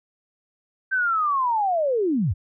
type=linear sweep; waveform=sine; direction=down; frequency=1568 to 69.1 Hz; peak=-19 dBFS; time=0.91-2.34 s; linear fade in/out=20 ms; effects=none